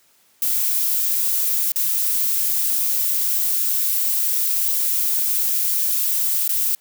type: noise with dropouts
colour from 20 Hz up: violet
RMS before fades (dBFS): -20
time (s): 0.42-6.75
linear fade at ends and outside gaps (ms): 1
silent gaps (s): 1.72-1.759 / 6.479-6.492
effects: white hiss -58 dBFS RMS until 6.8 s + high-pass 100 Hz 12 dB/octave